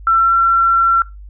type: tone with pitch glide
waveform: sine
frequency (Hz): 1344 to 1357.3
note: E6 to F6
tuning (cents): +33 to -50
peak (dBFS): -9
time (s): 0.07-1.02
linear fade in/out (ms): 2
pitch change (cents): +17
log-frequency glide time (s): 0.18-0.32
effects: noise-tail reverb RT60 0.2 s tail -20 dB re dry + added 50 Hz sine -32 dBFS peak until 1.29 s